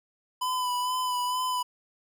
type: tone with vibrato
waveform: square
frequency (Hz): 1000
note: B5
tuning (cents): +21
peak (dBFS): -27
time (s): 0.41-1.63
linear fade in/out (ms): 10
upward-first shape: sine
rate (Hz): 2.2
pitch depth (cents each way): 26
effects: none